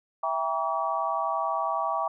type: chord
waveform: sine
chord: E diminished seventh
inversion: none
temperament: just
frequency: 659.3 / 791.1 / 949.3 / 1139.2 Hz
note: E5 / G5 / Bb5 / Db6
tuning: 0 / +16 / +31 / +47 cents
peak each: -31 / -31 / -32 / -29 dBFS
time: 0.23-2.08 s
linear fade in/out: 5 ms
effects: none